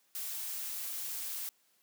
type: noise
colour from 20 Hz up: blue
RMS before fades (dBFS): -39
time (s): 0.15-1.49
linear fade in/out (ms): 0
effects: white hiss -71 dBFS RMS until 1.82 s + high-pass 150 Hz 12 dB/octave